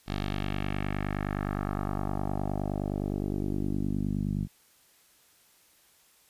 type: tone with low-pass filter sweep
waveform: 10% pulse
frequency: 49.69 Hz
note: G1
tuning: 24 cents sharp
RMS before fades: -31 dBFS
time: 0.06-4.48 s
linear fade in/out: 50 ms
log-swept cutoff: 4200 to 180 Hz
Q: 1.9
effects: white hiss -62 dBFS RMS until 6.29 s + resampled to 32000 Hz